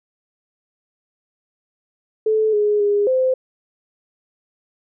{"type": "tone with pitch steps", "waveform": "sine", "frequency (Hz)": [435.3, 417.4, 409.6, 517], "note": ["A4", "G#4", "G#4", "C5"], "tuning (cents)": [-19, 9, -24, -21], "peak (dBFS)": -14, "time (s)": [2.26, 3.34], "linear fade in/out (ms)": 5, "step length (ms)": 270, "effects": []}